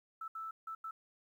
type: tone bursts at uneven times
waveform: sine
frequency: 1318.5 Hz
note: E6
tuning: in tune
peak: -40 dBFS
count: 4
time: 0.21-0.28 / 0.35-0.51 / 0.67-0.75 / 0.84-0.91 s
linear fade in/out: 5 ms
effects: 12-bit